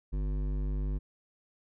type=tone with hard clipping; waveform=sine; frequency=49.67 Hz; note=G1; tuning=24 cents sharp; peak=-31 dBFS; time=0.12-0.99 s; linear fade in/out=20 ms; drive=13 dB; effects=none